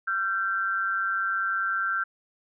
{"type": "tone pair together", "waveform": "sine", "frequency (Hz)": [1365.2, 1560], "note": ["F6", "G6"], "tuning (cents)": [-40, -9], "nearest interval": "major second", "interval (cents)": 231, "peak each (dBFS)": -27, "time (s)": [0.07, 2.04], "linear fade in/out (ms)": 10, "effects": []}